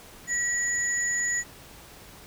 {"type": "tone pair together", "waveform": "sine", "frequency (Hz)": [1929, 6894], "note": ["B6", "A8"], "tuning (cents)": [-41, -36], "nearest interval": "octave + minor seventh", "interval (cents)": 2205, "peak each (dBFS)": -27, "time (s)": [0.27, 1.44], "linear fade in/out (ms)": 50, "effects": ["pink hiss -48 dBFS RMS until 2.26 s"]}